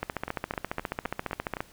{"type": "two click trains", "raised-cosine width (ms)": 0.5, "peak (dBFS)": [-14, -18], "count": [24, 6], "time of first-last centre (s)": [[0.03, 1.605], [0.28, 1.569]], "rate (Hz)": [14.6, 3.88], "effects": ["pink hiss -55 dBFS RMS until 1.72 s"]}